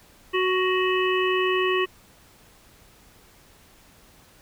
harmonic tone with a mistuned harmonic, 370 Hz, F#4, in tune, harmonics 1 / 3 / 5 / 7 / 8, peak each -22 / -27 / -29 / -30 / -31 dBFS, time 0.33-1.86 s, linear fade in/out 20 ms, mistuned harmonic 5, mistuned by +26 cents, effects pink hiss -54 dBFS RMS until 4.41 s

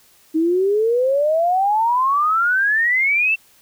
sine exponential sweep, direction up, 311.1 to 2707 Hz, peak -14 dBFS, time 0.34-3.36 s, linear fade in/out 20 ms, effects white hiss -53 dBFS RMS until 3.61 s

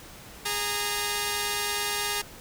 5% pulse tone pair together, 412.1 / 923 Hz, G#4 / A#5, -13 / -17 cents, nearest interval octave + major second, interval 1396 cents, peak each -18 dBFS, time 0.45-2.22 s, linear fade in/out 10 ms, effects pink hiss -46 dBFS RMS until 2.4 s

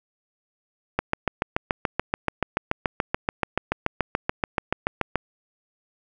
click train, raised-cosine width 0.5 ms, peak -6 dBFS, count 30, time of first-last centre 0.99-5.157 s, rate 6.96 Hz, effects none

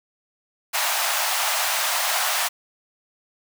pink high-pass noise, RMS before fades -23 dBFS, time 0.73-2.49 s, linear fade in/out 20 ms, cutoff 650 Hz, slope 48 dB/octave, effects none

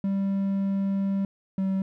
triangle tone pair in turn, 196 / 191.86 Hz, G3 / G3, 0 / -37 cents, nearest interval unison, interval 37 cents, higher first, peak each -21 dBFS, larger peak neither, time 0.04-1.25 / 1.58-1.82 s, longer first, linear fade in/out 2 ms, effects none

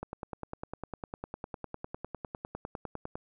click train, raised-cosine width 1 ms, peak -23 dBFS, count 32, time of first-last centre 0.03-3.155 s, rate 9.92 Hz, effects none

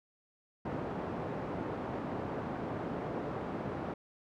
pink band-pass noise, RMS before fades -38 dBFS, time 0.65-3.94 s, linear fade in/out 5 ms, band 150 to 910 Hz, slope 12 dB/octave, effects none

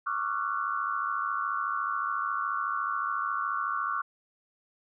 sine tone cluster, 1111 / 1185 / 1365 / 1470 Hz, C#6 / D6 / F6 / F#6, +4 / +15 / -40 / -12 cents, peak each -32 / -34 / -33 / -36 dBFS, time 0.06-4.02 s, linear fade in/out 10 ms, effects none

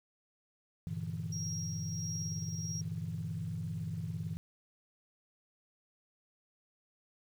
sine chord, E half-diminished seventh, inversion first, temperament equal, 98 / 116.54 / 146.83 / 164.81 Hz, G2 / Bb2 / D3 / E3, 0 / 0 / 0 / 0 cents, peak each -41 / -42 / -43 / -38 dBFS, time 0.87-4.37 s, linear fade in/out 0 ms
sine tone with tremolo, 5630 Hz, F8, 13 cents sharp, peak -38 dBFS, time 1.32-2.81 s, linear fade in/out 5 ms, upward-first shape sine, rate 1.5 Hz, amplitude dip 45%
effects tanh soft clip ceiling -28 dBFS + 10-bit

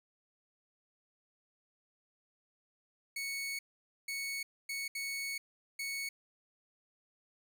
sawtooth tone bursts at uneven times, 2217 Hz, C#7, in tune, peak -33 dBFS, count 5, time 3.16-3.59 / 4.08-4.43 / 4.69-4.88 / 4.95-5.38 / 5.79-6.09 s, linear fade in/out 5 ms, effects none

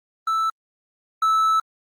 triangle tone pair in turn, 1318.5 / 1309.4 Hz, E6 / E6, 0 / -12 cents, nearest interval unison, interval 12 cents, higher first, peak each -17 / -14 dBFS, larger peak second, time 0.27-0.5 / 1.22-1.6 s, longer second, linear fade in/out 5 ms, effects Opus 32 kbps

